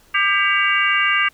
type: harmonic tone with a mistuned harmonic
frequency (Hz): 398.2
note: G4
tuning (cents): +27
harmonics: 3 / 4 / 5 / 6 / 7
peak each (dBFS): -21 / -21 / -21 / -21 / -21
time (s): 0.14-1.29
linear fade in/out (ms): 10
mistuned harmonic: 6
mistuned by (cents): -90
effects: pink hiss -53 dBFS RMS until 1.33 s